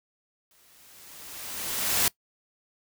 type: noise with exponential growth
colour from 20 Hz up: white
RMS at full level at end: -22 dBFS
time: 0.51-2.08 s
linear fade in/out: 1 ms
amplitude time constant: 340 ms
effects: noise-tail reverb RT60 0.1 s tail -22 dB re dry